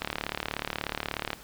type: click train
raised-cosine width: 0.3 ms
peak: -13 dBFS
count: 49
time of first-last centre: 0.02-1.331 s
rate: 36.6 Hz
effects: pink hiss -49 dBFS RMS until 1.43 s